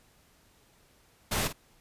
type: noise with echo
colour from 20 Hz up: pink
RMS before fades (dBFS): -29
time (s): 1.31-1.48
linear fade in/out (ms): 10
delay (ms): 49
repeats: 1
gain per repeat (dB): -11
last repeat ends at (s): 1.529
effects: pink hiss -63 dBFS RMS until 1.8 s + resampled to 32000 Hz